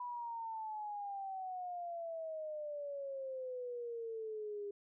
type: exponential sweep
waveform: sine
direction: down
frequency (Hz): 987.8 to 403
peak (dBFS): -40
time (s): 0-4.71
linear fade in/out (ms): 5
effects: none